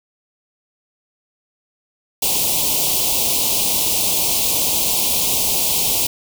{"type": "band-stop noise", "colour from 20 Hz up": "white", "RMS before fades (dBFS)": -18, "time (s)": [2.22, 6.07], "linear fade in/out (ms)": 5, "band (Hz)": [1000, 2500], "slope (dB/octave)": 48, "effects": []}